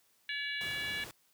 harmonic tone, 570 Hz, C#5, 48 cents sharp, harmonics 3 / 4 / 5 / 6 / 7, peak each -38 / -40 / -42 / -44 / -45 dBFS, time 0.29-1.04 s, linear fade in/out 2 ms
pink noise, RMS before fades -46 dBFS, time 0.61-1.11 s, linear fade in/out 0 ms
effects white hiss -70 dBFS RMS until 1.33 s + high-pass 80 Hz 12 dB/octave

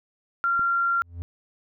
sine tone, 1380 Hz, F6, 21 cents flat, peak -20 dBFS, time 0.44-1.02 s, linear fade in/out 0 ms
click, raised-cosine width 3 ms, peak -27 dBFS, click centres 0.594 s
triangle tone with exponential growth, 85.6 Hz, F2, 34 cents flat, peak -25 dBFS, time 0.96-1.22 s, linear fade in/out 0 ms, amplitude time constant 56 ms
effects none

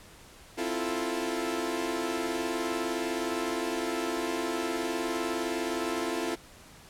sawtooth chord, F major seventh, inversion second, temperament equal, 261.6 / 329.6 / 349.2 / 440 Hz, C4 / E4 / F4 / A4, 0 / 0 / 0 / 0 cents, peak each -33 / -30 / -30 / -32 dBFS, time 0.57-6.36 s, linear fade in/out 20 ms, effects pink hiss -52 dBFS RMS until 6.89 s + low-pass 12000 Hz 12 dB/octave

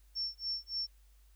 sine tone with tremolo, 5430 Hz, F8, 50 cents flat, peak -32 dBFS, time 0.15-0.87 s, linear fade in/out 20 ms, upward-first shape sine, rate 3.5 Hz, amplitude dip 100%, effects added 50 Hz sine -59 dBFS peak until 1.35 s + white hiss -72 dBFS RMS until 1.35 s

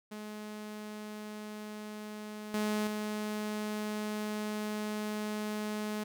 sawtooth tone with level steps, 211.9 Hz, G#3, 35 cents sharp, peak -37 / -26 / -30 dBFS, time 0.11-6.04 s, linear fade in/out 10 ms, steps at 2.54 / 2.87 s, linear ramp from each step 2 ms, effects none

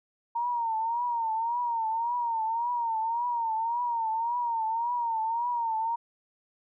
sine tone with vibrato, 926 Hz, A#5, 12 cents flat, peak -26 dBFS, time 0.35-5.96 s, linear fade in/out 10 ms, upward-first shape triangle, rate 1.8 Hz, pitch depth 100 cents each way, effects none

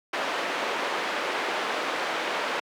pink band-pass noise, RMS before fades -29 dBFS, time 0.13-2.6 s, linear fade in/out 5 ms, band 470 to 2800 Hz, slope 12 dB/octave, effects high-pass 200 Hz 12 dB/octave

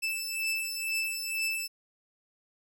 sawtooth beating tone pair, 2637 / 2639.1 Hz, E7 / E7, 0 / +1 cents, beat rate 2.1 Hz, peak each -31 / -29 dBFS, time 0.02-1.68 s, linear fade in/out 20 ms, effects none

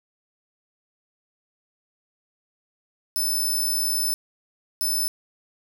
5% pulse tone bursts at uneven times, 5274 Hz, E8, in tune, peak -16 dBFS, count 2, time 3.16-4.14 / 4.81-5.08 s, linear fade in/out 0 ms, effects none

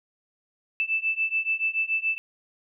sine beating tone pair, 2637 / 2644 Hz, E7 / E7, 0 / +5 cents, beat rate 7 Hz, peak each -27 / -26 dBFS, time 0.8-2.18 s, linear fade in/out 0 ms, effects none

